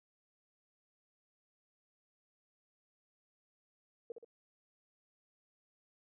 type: tone with echo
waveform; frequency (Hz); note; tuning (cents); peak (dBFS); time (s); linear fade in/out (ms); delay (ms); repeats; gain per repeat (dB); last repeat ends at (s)
sine; 465.6; A#4; -2; -39; 4.1-4.12; 2; 63; 2; -6; 4.246
effects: none